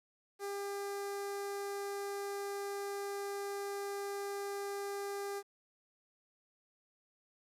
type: tone with notch filter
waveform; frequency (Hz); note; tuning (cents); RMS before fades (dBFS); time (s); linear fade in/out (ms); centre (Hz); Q
sawtooth; 400.7; G4; +38; -40; 0.39-5.43; 50; 3000; 1.3
effects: resampled to 32000 Hz + 11-bit